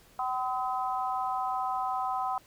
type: harmonic tone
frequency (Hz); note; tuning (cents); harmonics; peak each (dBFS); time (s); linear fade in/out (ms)
254.6; C4; -47; 3 / 4 / 5; -31 / -33 / -35; 0.19-2.38; 2
effects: pink hiss -59 dBFS RMS until 2.46 s